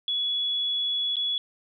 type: tone with dropouts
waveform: sine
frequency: 3388 Hz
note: G#7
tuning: 34 cents sharp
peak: -24 dBFS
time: 0.08-1.38 s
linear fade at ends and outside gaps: 1 ms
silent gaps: 1.157-1.167 s
effects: none